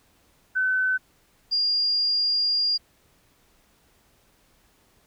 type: tone pair in turn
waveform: sine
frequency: 1517 / 4816 Hz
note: F#6 / D8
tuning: +43 / +43 cents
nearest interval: octave + minor sixth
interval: 2000 cents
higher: second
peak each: -20 dBFS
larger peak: neither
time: 0.55-0.98 / 1.51-2.78 s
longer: second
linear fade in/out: 20 ms
effects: pink hiss -62 dBFS RMS until 5.06 s